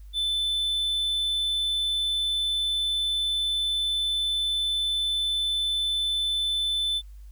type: tone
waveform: triangle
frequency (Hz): 3520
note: A7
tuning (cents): 0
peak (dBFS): -22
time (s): 0.13-7.02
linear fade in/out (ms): 50
effects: added 50 Hz sine -41 dBFS peak until 7.31 s + white hiss -66 dBFS RMS until 7.31 s